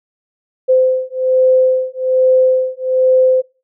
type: beating tone pair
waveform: sine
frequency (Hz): 515 / 516.2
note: C5 / C5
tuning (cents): -28 / -23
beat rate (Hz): 1.2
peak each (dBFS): -13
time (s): 0.68-3.42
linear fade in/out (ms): 20
effects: noise-tail reverb RT60 0.3 s tail -22 dB re dry